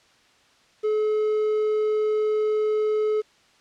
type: tone with quantisation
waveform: triangle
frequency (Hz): 428.3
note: A4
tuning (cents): -47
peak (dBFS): -18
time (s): 0.83-3.22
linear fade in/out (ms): 20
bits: 8
effects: white hiss -58 dBFS RMS until 3.6 s + low-pass 5000 Hz 12 dB/octave